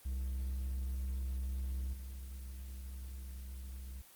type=tone with level steps; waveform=triangle; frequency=65 Hz; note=C2; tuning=11 cents flat; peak=-33 / -40 dBFS; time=0.05-4.02 s; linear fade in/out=10 ms; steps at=1.93 s; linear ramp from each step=5 ms; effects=white hiss -59 dBFS RMS until 4.15 s + Opus 24 kbps